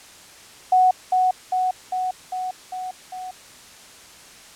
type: tone with echo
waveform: sine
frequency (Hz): 740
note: F#5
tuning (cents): 0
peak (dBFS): -12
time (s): 0.72-0.91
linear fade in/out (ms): 5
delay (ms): 400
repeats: 6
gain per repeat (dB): -3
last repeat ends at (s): 3.31
effects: white hiss -45 dBFS RMS until 4.55 s + low-pass 9000 Hz 12 dB/octave